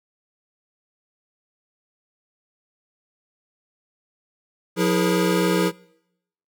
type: tone cluster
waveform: square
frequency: 178.9 / 325.2 / 413.1 / 476.7 Hz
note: F3 / E4 / G#4 / A#4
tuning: +42 / -23 / -9 / +39 cents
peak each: -22 / -24 / -25 / -26 dBFS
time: 4.76-5.72 s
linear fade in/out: 50 ms
effects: noise-tail reverb RT60 0.8 s tail -24 dB re dry